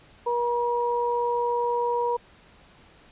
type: tone pair together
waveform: sine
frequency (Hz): 478.6 / 957.2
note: A#4 / A#5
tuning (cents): +46 / +46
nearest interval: octave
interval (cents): 1200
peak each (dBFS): -25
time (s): 0.26-2.17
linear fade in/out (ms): 10
effects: pink hiss -54 dBFS RMS until 3.11 s + resampled to 8000 Hz